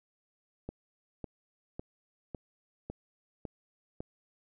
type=click train; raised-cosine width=2 ms; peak=-25 dBFS; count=7; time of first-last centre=0.69-4.005 s; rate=1.81 Hz; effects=none